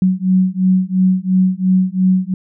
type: beating tone pair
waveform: sine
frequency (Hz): 184.7 / 187.6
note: F#3 / F#3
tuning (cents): -3 / +24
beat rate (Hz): 2.9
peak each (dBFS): -14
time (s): 0.02-2.34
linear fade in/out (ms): 2
effects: none